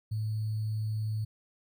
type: tone with sample-and-hold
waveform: sine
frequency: 108.4 Hz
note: A2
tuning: 25 cents flat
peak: -29 dBFS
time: 0.11-1.25 s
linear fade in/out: 10 ms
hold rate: 4410 Hz
effects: none